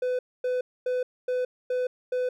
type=tone bursts; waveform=triangle; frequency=502 Hz; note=B4; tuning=28 cents sharp; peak=-22 dBFS; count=6; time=0.02-2.29 s; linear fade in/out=5 ms; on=170 ms; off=250 ms; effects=none